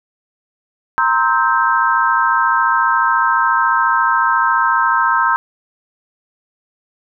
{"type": "chord", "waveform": "sine", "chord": "C dominant seventh", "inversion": "third", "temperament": "equal with one note detuned", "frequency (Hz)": [932.3, 1046.5, 1295.9, 1568], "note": ["Bb5", "C6", "E6", "G6"], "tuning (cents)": [0, 0, -30, 0], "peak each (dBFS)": -17, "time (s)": [0.98, 5.36], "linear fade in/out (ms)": 0, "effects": []}